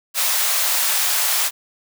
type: high-pass noise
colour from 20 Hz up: white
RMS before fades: -19 dBFS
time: 0.14-1.51 s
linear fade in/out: 50 ms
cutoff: 630 Hz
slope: 24 dB/octave
effects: none